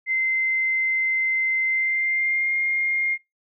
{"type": "tone with pitch glide", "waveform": "sine", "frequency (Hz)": [2073, 2124], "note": ["C7", "C7"], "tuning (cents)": [-17, 25], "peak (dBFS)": -20, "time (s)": [0.06, 3.18], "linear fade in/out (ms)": 50, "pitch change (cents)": 42, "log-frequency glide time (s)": [1.66, 2.54], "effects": ["noise-tail reverb RT60 0.2 s tail -23 dB re dry"]}